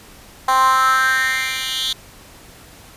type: tone with high-pass filter sweep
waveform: 10% pulse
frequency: 261.7 Hz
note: C4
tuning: in tune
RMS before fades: -17 dBFS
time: 0.48-1.93 s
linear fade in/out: 5 ms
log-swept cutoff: 890 to 3500 Hz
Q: 5.5
effects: pink hiss -43 dBFS RMS until 2.96 s + resampled to 32000 Hz